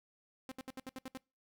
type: tone bursts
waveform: sawtooth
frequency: 261.6 Hz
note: C4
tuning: in tune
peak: -38 dBFS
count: 8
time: 0.49-1.173 s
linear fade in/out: 0 ms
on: 25 ms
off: 69 ms
effects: noise-tail reverb RT60 0.3 s tail -25 dB re dry